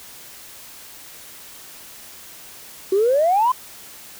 sine exponential sweep, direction up, 370.7 to 1046.5 Hz, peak -13 dBFS, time 2.92-3.52 s, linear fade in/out 5 ms, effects tanh soft clip ceiling -9 dBFS + white hiss -41 dBFS RMS until 4.19 s

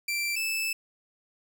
sawtooth tone pair in turn, 2349 / 2628 Hz, D7 / E7, 0 / -6 cents, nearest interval major second, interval 194 cents, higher second, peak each -24 dBFS, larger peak neither, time 0.08-0.36 / 0.36-0.73 s, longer second, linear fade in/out 5 ms, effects none

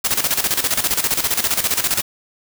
white noise with tremolo, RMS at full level -17 dBFS, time 0.04-2.02 s, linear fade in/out 10 ms, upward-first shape square, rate 15 Hz, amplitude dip 70%, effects none

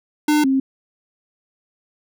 square / sine tone pair in turn, 300 / 267.3 Hz, D4 / C4, +37 / +37 cents, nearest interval major second, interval 200 cents, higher first, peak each -14 dBFS, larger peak neither, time 0.28-0.44 / 0.44-0.6 s, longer neither, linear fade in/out 5 ms, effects none

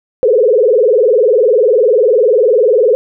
sine tone with vibrato, 466.7 Hz, A#4, 2 cents sharp, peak -6 dBFS, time 0.23-2.95 s, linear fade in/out 0 ms, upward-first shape sine, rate 20 Hz, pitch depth 220 cents each way, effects none

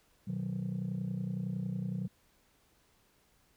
sine chord, B major, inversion none, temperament just, 123.47 / 154.34 / 185.21 Hz, B2 / D#3 / F#3, 0 / -14 / +2 cents, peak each -37 / -37 / -34 dBFS, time 0.27-2.08 s, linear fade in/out 10 ms, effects tanh soft clip ceiling -29 dBFS + pink hiss -69 dBFS RMS until 3.56 s

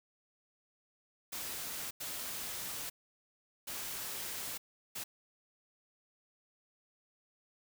white noise bursts at uneven times, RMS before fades -41 dBFS, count 4, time 1.32-1.91 / 2-2.9 / 3.67-4.58 / 4.95-5.04 s, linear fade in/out 10 ms, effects none

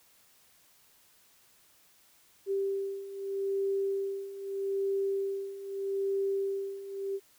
sine beating tone pair, 392 / 392.8 Hz, G4 / G4, 0 / +4 cents, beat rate 0.8 Hz, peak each -35 / -31 dBFS, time 2.46-7.2 s, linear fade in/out 50 ms, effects white hiss -63 dBFS RMS until 7.38 s

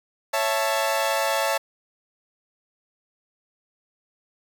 sawtooth chord, A major, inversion first, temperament equal with one note detuned, 554.4 / 664.6 / 880 Hz, C#5 / E5 / A5, 0 / +14 / 0 cents, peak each -22 dBFS, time 0.33-1.58 s, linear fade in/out 10 ms, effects 8-bit

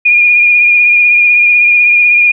sine tone with vibrato, 2430 Hz, D#7, 42 cents flat, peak -4 dBFS, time 0.05-2.32 s, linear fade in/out 10 ms, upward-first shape sine, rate 16 Hz, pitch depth 24 cents each way, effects none

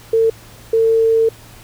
sine tone pair in turn, 450.6 / 450.6 Hz, A4 / A4, +41 / +41 cents, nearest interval unison, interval 0 cents, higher neither, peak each -10 dBFS, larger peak neither, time 0.13-0.3 / 0.73-1.29 s, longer second, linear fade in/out 5 ms, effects added 113 Hz sine -43 dBFS peak until 1.63 s + pink hiss -42 dBFS RMS until 1.63 s

